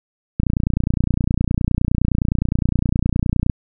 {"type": "click train", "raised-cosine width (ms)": 5, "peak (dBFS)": -5, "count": 93, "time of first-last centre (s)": [0.4, 3.498], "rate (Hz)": 29.7, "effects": []}